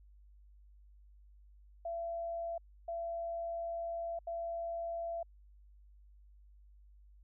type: tone bursts at uneven times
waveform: sine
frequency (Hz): 675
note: E5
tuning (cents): +41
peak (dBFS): -36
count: 3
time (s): 1.85-2.58 / 2.88-4.19 / 4.27-5.23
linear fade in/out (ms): 5
effects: added 50 Hz sine -57 dBFS peak until 7.23 s